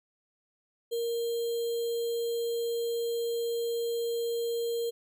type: tone with sample-and-hold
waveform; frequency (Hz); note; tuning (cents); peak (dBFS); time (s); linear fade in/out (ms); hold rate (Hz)
sine; 466.2; A#4; 0; -28; 0.91-4.91; 20; 3675
effects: none